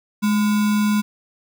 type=tone with sample-and-hold; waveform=sine; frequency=210 Hz; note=G#3; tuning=19 cents sharp; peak=-15 dBFS; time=0.22-1.02 s; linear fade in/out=20 ms; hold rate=1225 Hz; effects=none